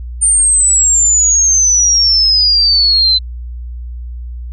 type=exponential sweep; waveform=sine; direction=down; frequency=9020 to 4022 Hz; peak=-7 dBFS; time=0.21-3.19 s; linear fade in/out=20 ms; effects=added 60 Hz sine -22 dBFS peak until 4.52 s